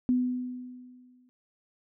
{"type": "tone with exponential decay", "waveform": "sine", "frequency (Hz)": 250.2, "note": "B3", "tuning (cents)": 23, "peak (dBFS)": -20, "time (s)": [0.09, 1.29], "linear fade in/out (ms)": 0, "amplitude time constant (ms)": 260, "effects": []}